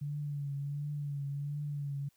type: tone with vibrato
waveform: sine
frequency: 143.7 Hz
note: D3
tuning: 37 cents flat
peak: -34 dBFS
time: 0.01-2.09 s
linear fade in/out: 10 ms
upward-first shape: triangle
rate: 1.4 Hz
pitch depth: 49 cents each way
effects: white hiss -72 dBFS RMS until 2.16 s